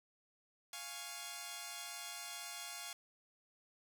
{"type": "chord", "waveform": "5% pulse", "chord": "Db major", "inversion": "first", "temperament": "equal", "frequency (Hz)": [698.5, 830.6, 1108.7], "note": ["F5", "Ab5", "Db6"], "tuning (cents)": [0, 0, 0], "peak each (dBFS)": [-37, -38, -38], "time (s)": [0.73, 2.93], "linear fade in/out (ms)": 2, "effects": []}